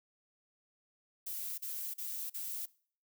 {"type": "noise bursts", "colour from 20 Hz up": "violet", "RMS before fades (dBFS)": -40, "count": 4, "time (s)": [1.26, 2.66], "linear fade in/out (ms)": 10, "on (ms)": 320, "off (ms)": 40, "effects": ["noise-tail reverb RT60 0.5 s tail -22 dB re dry"]}